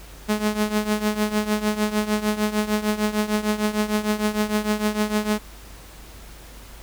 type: tone with tremolo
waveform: sawtooth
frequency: 211.8 Hz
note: G#3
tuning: 34 cents sharp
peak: -13 dBFS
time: 0.28-5.39 s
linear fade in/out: 20 ms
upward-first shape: triangle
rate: 6.6 Hz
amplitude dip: 85%
effects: added 50 Hz sine -42 dBFS peak until 6.82 s + pink hiss -45 dBFS RMS until 6.82 s